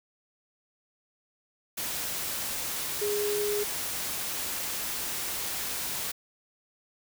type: tone in noise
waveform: sine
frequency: 414 Hz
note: G#4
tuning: 5 cents flat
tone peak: -27 dBFS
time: 3.01-3.64 s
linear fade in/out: 10 ms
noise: white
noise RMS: -33 dBFS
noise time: 1.77-6.12 s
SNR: +3 dB
effects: none